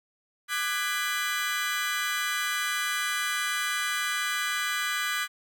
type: chord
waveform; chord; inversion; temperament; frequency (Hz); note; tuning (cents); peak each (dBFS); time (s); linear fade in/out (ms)
30% pulse; G# half-diminished seventh; second; just; 1196.1 / 1495.1 / 1661.2 / 1993.5; D6 / F#6 / G#6 / B6; +31 / +18 / 0 / +16; -30; 0.48-5.28; 50
effects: none